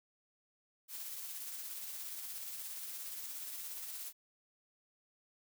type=noise with tremolo; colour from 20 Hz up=blue; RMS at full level=-43 dBFS; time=0.88-4.13 s; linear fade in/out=50 ms; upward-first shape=triangle; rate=17 Hz; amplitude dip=35%; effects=none